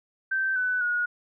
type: tone with pitch steps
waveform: sine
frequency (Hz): 1554 / 1500.2 / 1448.3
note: G6 / F#6 / F#6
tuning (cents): -16 / +23 / -37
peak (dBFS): -23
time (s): 0.31-1.06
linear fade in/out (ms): 10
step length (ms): 250
effects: none